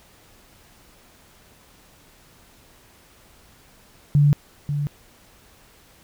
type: tone with echo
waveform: sine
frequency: 145.1 Hz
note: D3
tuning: 21 cents flat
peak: -12 dBFS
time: 4.15-4.33 s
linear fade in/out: 0 ms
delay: 540 ms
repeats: 1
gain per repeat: -9 dB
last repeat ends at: 4.87 s
effects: pink hiss -53 dBFS RMS until 6.03 s